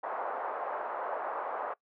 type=band-pass noise; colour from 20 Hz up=pink; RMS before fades=-36 dBFS; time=0.03-1.74 s; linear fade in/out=10 ms; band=570 to 1200 Hz; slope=24 dB/octave; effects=noise-tail reverb RT60 0.1 s tail -21 dB re dry